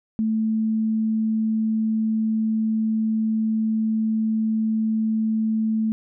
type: tone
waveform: sine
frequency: 220 Hz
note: A3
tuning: in tune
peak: -19 dBFS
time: 0.19-5.92 s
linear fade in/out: 0 ms
effects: none